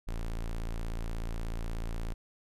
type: tone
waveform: square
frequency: 28.27 Hz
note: A0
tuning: 48 cents sharp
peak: -33 dBFS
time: 0.07-2.14 s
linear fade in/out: 10 ms
effects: resampled to 32000 Hz